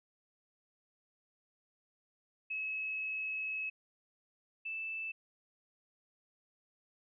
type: tone pair in turn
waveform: sine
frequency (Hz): 2577 / 2639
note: E7 / E7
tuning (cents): -40 / +1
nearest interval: unison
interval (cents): 41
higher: second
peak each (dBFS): -35 / -37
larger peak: first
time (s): 2.5-3.7 / 4.65-5.12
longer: first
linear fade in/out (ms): 10
effects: none